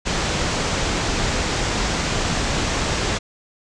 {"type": "low-pass noise", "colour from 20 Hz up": "pink", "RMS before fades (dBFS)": -22, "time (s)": [0.05, 3.19], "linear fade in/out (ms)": 20, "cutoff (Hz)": 7700, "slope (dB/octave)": 48, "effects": []}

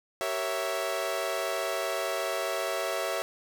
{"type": "chord", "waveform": "sawtooth", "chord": "G diminished seventh", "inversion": "none", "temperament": "equal with one note detuned", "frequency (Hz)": [386.6, 466.2, 554.4, 659.3], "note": ["G4", "Bb4", "Db5", "Fb5"], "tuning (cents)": [-24, 0, 0, 0], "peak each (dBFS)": [-33, -34, -30, -28], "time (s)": [0.21, 3.22], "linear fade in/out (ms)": 0, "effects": []}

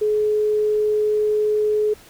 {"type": "tone", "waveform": "sine", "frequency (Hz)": 424.3, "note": "G#4", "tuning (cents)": 37, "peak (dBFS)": -16, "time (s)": [0.01, 1.94], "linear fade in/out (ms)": 10, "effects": ["pink hiss -47 dBFS RMS until 2.09 s"]}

